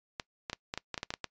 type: clicks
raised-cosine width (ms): 0.2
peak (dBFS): -17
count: 11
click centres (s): 0.198 / 0.498 / 0.531 / 0.739 / 0.776 / 0.943 / 0.978 / 1.031 / 1.105 / 1.139 / 1.243
effects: noise-tail reverb RT60 0.1 s tail -23 dB re dry + resampled to 16000 Hz